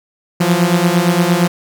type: beating tone pair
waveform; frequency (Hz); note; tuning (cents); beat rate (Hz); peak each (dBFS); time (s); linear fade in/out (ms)
sawtooth; 170 / 178.7; F3 / F3; -46 / +40; 8.7; -10; 0.4-1.48; 10
effects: none